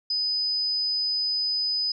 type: tone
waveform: sine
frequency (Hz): 5000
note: D#8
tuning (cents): +8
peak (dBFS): -23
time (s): 0.1-1.92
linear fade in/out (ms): 5
effects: none